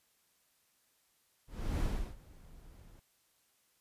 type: noise with ADSR envelope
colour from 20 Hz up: brown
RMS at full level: -31 dBFS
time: 1.47-3 s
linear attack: 340 ms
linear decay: 340 ms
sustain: -24 dB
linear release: 7 ms
effects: white hiss -73 dBFS RMS until 3.8 s + resampled to 32000 Hz